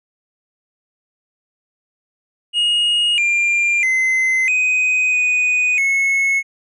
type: tone with pitch steps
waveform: triangle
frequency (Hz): 2870 / 2391 / 2057 / 2505 / 2485 / 2188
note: F7 / D7 / C7 / D#7 / D#7 / C#7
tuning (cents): +47 / +30 / -30 / +11 / -3 / -23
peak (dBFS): -12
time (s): 2.53-6.43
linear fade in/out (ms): 50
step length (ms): 650
effects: resampled to 24000 Hz